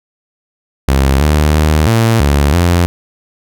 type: tone with pitch steps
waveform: sawtooth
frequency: 67.6 / 75.5 / 77 / 113.9 / 71.4 / 86.8 Hz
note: C#2 / D2 / D#2 / A#2 / D2 / F2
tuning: -43 / +48 / -17 / -40 / -48 / -10 cents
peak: -4 dBFS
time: 0.88-2.86 s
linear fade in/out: 0 ms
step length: 330 ms
effects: none